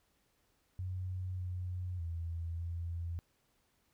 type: tone with pitch steps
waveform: sine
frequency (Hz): 92.1 / 90.5 / 83.6 / 84.9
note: F#2 / F#2 / E2 / F2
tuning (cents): -7 / -38 / +25 / -48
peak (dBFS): -36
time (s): 0.79-3.19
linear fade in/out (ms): 0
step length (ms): 600
effects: pink hiss -75 dBFS RMS until 3.93 s